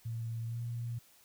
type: tone with pitch glide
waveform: sine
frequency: 114.7 to 118.2 Hz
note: A#2 to A#2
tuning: -28 to +24 cents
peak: -35 dBFS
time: 0.05-0.99 s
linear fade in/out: 10 ms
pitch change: +52 cents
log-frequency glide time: 0.46-0.58 s
effects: white hiss -63 dBFS RMS until 1.24 s